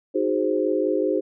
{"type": "chord", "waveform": "sine", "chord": "Ab dominant seventh", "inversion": "second", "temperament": "equal", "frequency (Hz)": [311.1, 370, 415.3, 523.3], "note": ["Eb4", "Gb4", "Ab4", "C5"], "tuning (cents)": [0, 0, 0, 0], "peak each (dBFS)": -25, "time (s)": [0.14, 1.21], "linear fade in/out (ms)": 20, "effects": []}